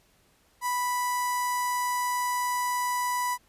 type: tone with notch filter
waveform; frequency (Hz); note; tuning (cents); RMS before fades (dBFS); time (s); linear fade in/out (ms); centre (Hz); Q
sawtooth; 987; B5; -1; -28; 0.61-3.38; 50; 3300; 0.85
effects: pink hiss -64 dBFS RMS until 3.48 s + resampled to 32000 Hz